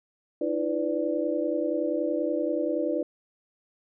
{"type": "tone cluster", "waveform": "sine", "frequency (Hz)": [307.4, 337.9, 500, 584], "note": ["D#4", "E4", "B4", "D5"], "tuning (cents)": [-21, 43, 21, -10], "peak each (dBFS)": -30, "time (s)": [0.41, 3.03], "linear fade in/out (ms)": 5, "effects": []}